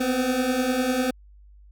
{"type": "beating tone pair", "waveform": "25% pulse", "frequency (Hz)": [246.9, 256.9], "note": ["B3", "C4"], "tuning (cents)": [0, -32], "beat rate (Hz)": 10, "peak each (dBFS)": [-24, -19], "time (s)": [0, 1.11], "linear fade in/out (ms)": 10, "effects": ["added 50 Hz sine -47 dBFS peak until 1.71 s"]}